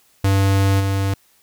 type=tone with level steps; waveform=square; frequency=97.7 Hz; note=G2; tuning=5 cents flat; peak=-14 / -18 dBFS; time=0.24-1.14 s; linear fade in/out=5 ms; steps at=0.79 s; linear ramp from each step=20 ms; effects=white hiss -57 dBFS RMS until 1.42 s